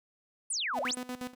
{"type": "exponential two-way sweep", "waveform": "sine", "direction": "down then up", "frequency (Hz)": [9956, 523.3, 9956], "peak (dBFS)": -30, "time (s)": [0.5, 0.95], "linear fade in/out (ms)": 5, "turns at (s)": 0.81}
{"type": "tone with tremolo", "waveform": "sawtooth", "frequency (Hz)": 250, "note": "B3", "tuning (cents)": 21, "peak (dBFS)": -31, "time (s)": [0.73, 1.35], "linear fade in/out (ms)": 50, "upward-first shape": "square", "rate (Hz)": 8.3, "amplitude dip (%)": 80}
{"effects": []}